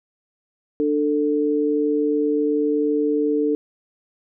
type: tone pair together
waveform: sine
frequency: 296.5 / 444.3 Hz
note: D4 / A4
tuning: +17 / +17 cents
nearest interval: perfect fifth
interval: 700 cents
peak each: -20 dBFS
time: 0.8-3.55 s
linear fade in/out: 0 ms
effects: none